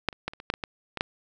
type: clicks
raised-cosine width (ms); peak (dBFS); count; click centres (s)
0.3; -7 / -27 / -13 / -26 / -25 / -8 / -14 / -15 / -16 / -8; 10; 0.087 / 0.128 / 0.28 / 0.335 / 0.401 / 0.501 / 0.539 / 0.638 / 0.973 / 1.009
effects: none